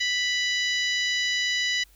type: harmonic tone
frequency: 987.8 Hz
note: B5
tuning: in tune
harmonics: 2 / 3 / 4 / 5 / 6 / 7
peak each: -26 / -29 / -30 / -34 / -37 / -40 dBFS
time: 0-1.84 s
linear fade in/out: 10 ms
effects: added 49 Hz sine -55 dBFS peak until 1.95 s + white hiss -60 dBFS RMS until 1.95 s